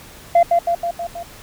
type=tone with echo; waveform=sine; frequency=687 Hz; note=F5; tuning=29 cents flat; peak=-6 dBFS; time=0.35-0.43 s; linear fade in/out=5 ms; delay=160 ms; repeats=5; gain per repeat=-4 dB; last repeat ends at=1.23 s; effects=tanh soft clip ceiling -7 dBFS + pink hiss -41 dBFS RMS until 1.42 s